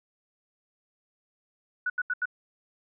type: tone bursts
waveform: sine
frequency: 1474 Hz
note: F#6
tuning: 7 cents flat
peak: -25 dBFS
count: 4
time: 1.86-2.256 s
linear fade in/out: 5 ms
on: 39 ms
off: 80 ms
effects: none